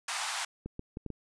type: band-pass noise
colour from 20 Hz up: pink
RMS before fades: -35 dBFS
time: 0.08-0.45 s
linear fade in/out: 5 ms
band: 740 to 9600 Hz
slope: 48 dB/octave
type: clicks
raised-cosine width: 3 ms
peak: -25 dBFS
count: 5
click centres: 0.66 / 0.794 / 0.971 / 1.063 / 1.103 s
effects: none